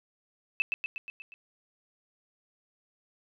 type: tone with echo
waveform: sine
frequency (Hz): 2626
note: E7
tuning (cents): -7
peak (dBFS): -22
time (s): 0.6-0.62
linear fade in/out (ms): 0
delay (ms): 120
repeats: 6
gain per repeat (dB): -4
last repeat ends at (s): 1.34
effects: none